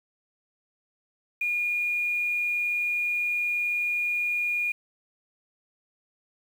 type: tone with quantisation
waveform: sine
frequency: 2433 Hz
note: D#7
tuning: 39 cents flat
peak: -24 dBFS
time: 1.41-4.72 s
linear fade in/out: 5 ms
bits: 8
effects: none